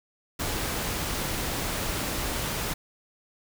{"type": "noise", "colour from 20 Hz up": "pink", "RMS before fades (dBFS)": -30, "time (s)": [0.39, 2.74], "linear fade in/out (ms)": 10, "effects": []}